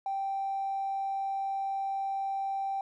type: tone with tanh clipping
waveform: triangle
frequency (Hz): 782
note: G5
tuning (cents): -4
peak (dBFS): -29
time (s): 0.06-2.81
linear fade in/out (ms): 2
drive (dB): 1
effects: none